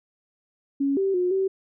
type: tone with pitch steps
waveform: sine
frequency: 277.6 / 388.5 / 360.2 / 383.9 Hz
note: C#4 / G4 / F#4 / G4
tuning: +3 / -16 / -46 / -36 cents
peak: -20 dBFS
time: 0.8-1.48 s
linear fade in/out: 10 ms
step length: 170 ms
effects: none